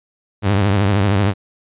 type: tone with vibrato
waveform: sawtooth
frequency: 100 Hz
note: G2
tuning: 35 cents sharp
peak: -9 dBFS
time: 0.42-1.34 s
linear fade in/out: 50 ms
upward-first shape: triangle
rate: 13 Hz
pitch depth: 120 cents each way
effects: resampled to 8000 Hz